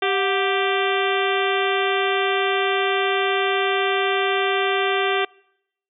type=harmonic tone with a mistuned harmonic; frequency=392 Hz; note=G4; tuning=in tune; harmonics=1 / 2 / 3 / 4 / 5 / 6 / 7 / 8 / 9; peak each=-22 / -25 / -27 / -28 / -29 / -30 / -30 / -31 / -32 dBFS; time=0.02-5.25 s; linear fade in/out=5 ms; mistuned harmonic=2; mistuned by=-110 cents; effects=noise-tail reverb RT60 0.8 s tail -26 dB re dry